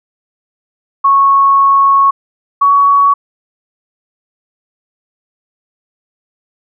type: tone pair in turn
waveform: sine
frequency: 1103 / 1123.6 Hz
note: C#6 / C#6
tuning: -9 / +23 cents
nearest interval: unison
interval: 32 cents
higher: second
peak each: -5 dBFS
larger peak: neither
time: 1.04-2.11 / 2.61-3.14 s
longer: first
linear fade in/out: 10 ms
effects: none